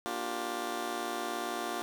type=chord; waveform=15% pulse; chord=G minor seventh; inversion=first; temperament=just; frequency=235.2 / 294 / 352.8 / 392 Hz; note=Bb3 / D4 / F4 / G4; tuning=+16 / +2 / +18 / 0 cents; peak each=-36 / -36 / -31 / -35 dBFS; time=0.06-1.82 s; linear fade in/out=0 ms; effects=none